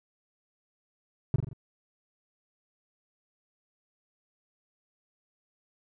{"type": "tone with echo", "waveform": "triangle", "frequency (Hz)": 130.81, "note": "C3", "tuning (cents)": 0, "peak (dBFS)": -17, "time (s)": [1.34, 1.36], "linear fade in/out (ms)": 2, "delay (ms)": 43, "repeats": 4, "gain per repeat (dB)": -5, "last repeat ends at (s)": 1.532, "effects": []}